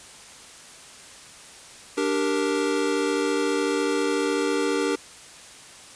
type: chord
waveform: square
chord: G minor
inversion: second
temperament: equal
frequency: 293.7 / 392 / 466.2 Hz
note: D4 / G4 / Bb4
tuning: 0 / 0 / 0 cents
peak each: -27 dBFS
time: 1.97-4.96 s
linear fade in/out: 10 ms
effects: white hiss -45 dBFS RMS until 5.95 s + resampled to 22050 Hz